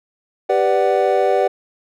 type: chord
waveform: triangle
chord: G major seventh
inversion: none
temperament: equal with one note detuned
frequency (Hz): 392 / 493.9 / 587.3 / 747.7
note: G4 / B4 / D5 / F#5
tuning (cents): 0 / 0 / 0 / +18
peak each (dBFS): -17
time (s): 0.49-1.48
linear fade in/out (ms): 10
effects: none